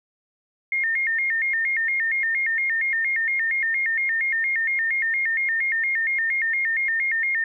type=tone with vibrato; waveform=sine; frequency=1968 Hz; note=B6; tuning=7 cents flat; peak=-20 dBFS; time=0.72-7.44 s; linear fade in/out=2 ms; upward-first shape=square; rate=4.3 Hz; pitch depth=140 cents each way; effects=none